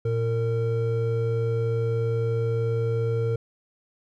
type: tone pair together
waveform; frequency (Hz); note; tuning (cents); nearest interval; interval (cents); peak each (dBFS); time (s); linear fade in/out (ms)
triangle; 115.3 / 458.5; A#2 / A#4; -19 / -29; 2 octaves; 2390; -22 / -24; 0.05-3.36; 5
effects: none